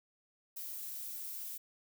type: noise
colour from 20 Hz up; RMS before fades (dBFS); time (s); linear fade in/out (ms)
violet; -43; 0.56-1.58; 10
effects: none